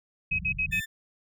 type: tone bursts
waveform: sine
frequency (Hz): 2544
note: D#7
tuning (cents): +38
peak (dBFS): -24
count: 4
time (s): 0.31-0.801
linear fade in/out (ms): 10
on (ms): 80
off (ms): 57
type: low-pass noise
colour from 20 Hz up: white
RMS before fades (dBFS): -37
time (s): 0.31-0.81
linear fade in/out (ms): 5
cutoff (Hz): 190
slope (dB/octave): 96
type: tone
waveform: 35% pulse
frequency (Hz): 1780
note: A6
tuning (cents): +20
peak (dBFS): -31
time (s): 0.71-0.86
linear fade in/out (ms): 20
effects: none